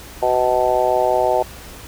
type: harmonic tone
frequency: 125.5 Hz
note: B2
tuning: 28 cents sharp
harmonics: 3 / 4 / 5 / 6 / 7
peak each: -23 / -21 / -18 / -21 / -21 dBFS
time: 0.22-1.43 s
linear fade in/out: 10 ms
effects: added 60 Hz sine -41 dBFS peak until 1.87 s + pink hiss -38 dBFS RMS until 1.87 s